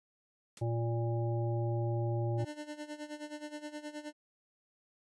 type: noise with exponential decay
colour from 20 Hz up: white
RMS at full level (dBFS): -44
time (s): 0.57-0.65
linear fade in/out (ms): 2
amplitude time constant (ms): 16
type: harmonic tone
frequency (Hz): 116.54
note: A#2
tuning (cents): 0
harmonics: 1 / 3 / 5 / 7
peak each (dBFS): -31 / -38 / -41 / -44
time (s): 0.61-2.45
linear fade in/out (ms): 10
type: tone with tremolo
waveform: 25% pulse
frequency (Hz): 299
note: D4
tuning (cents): +31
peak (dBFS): -35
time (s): 2.37-4.13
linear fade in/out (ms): 50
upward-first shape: sine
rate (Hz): 9.5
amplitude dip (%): 80
effects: resampled to 22050 Hz